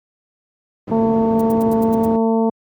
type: low-pass noise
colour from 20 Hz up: white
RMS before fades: -26 dBFS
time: 0.87-2.17 s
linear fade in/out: 10 ms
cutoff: 300 Hz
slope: 12 dB/octave
type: harmonic tone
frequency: 225.1 Hz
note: A3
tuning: 40 cents sharp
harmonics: 1 / 2 / 3 / 4 / 5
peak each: -15 / -18 / -24 / -24 / -37 dBFS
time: 0.91-2.5 s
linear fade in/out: 10 ms
type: noise bursts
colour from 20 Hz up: violet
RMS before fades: -33 dBFS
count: 7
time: 1.39-2.055 s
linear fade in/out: 5 ms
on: 23 ms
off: 84 ms
effects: high-pass 100 Hz 12 dB/octave + MP3 96 kbps